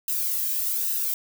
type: noise with flanger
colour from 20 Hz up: violet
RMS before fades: -26 dBFS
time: 0.08-1.14 s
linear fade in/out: 2 ms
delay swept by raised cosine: 0.89 to 1.43 ms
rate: 1.2 Hz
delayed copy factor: -0.6
effects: none